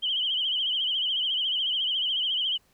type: tone with vibrato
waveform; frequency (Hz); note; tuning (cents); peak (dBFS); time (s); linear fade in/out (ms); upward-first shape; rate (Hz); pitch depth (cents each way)
sine; 3075; G7; -34; -24; 0.02-2.58; 20; triangle; 14; 110
effects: pink hiss -65 dBFS RMS until 2.73 s